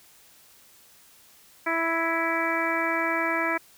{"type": "harmonic tone with a mistuned harmonic", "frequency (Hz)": 329.6, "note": "E4", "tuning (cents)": 0, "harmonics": [1, 2, 3, 4, 5, 6, 7], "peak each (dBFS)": [-31, -31, -31, -31, -31, -31, -31], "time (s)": [1.66, 3.58], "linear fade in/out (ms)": 10, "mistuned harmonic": 5, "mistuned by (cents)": 16, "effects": ["white hiss -55 dBFS RMS until 3.77 s"]}